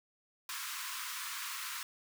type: high-pass noise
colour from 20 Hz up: pink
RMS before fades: -41 dBFS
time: 0.49-1.83 s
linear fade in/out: 2 ms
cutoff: 980 Hz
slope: 96 dB/octave
effects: none